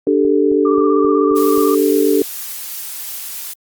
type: chord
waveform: sine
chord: D suspended fourth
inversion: none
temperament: equal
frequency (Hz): 293.7 / 392 / 440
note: D4 / G4 / A4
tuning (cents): 0 / 0 / 0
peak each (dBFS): -15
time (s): 0.07-2.22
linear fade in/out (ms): 2
type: click train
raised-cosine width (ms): 2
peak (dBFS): -20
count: 6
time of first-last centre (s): 0.25-1.58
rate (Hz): 3.76
type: tone with vibrato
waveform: sine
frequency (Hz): 1174.7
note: D6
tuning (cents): 0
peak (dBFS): -20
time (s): 0.65-1.75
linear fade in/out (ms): 5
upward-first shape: square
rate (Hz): 16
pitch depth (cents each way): 28
type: noise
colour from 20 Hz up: blue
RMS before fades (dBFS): -27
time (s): 1.35-3.54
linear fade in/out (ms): 20
effects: Opus 32 kbps